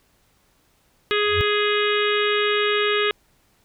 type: harmonic tone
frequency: 416.4 Hz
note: G#4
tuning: 5 cents sharp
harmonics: 1 / 3 / 4 / 5 / 6 / 7 / 8 / 9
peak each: -21 / -26 / -27 / -28 / -29 / -29 / -30 / -31 dBFS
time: 1.11-3.11 s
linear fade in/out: 0 ms
type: tone with exponential growth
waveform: sine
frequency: 91 Hz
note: F#2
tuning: 28 cents flat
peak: -17 dBFS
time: 1.23-1.41 s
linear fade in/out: 0 ms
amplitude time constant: 37 ms
effects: pink hiss -62 dBFS RMS until 3.64 s